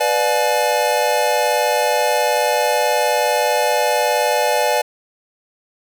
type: chord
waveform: square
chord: B diminished seventh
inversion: none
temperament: just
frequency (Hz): 493.9 / 592.7 / 711.2 / 853.4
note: B4 / D5 / F5 / Ab5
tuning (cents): 0 / +16 / +31 / +47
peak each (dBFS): -22 / -20 / -24 / -20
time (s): 0-4.82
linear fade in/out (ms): 10
effects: none